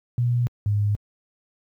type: tone pair in turn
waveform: sine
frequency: 121.1 / 103.37 Hz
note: B2 / G#2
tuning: -34 / -8 cents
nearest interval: minor third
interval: 274 cents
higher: first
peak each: -18 dBFS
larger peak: neither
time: 0.18-0.47 / 0.66-0.95 s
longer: neither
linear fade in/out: 0 ms
effects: high-pass 60 Hz 12 dB/octave + 10-bit